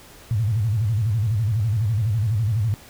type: tone with vibrato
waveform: sine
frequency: 108.2 Hz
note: A2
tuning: 29 cents flat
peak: -18 dBFS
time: 0.31-2.74 s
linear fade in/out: 0 ms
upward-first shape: square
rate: 12 Hz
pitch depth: 140 cents each way
effects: pink hiss -46 dBFS RMS until 2.89 s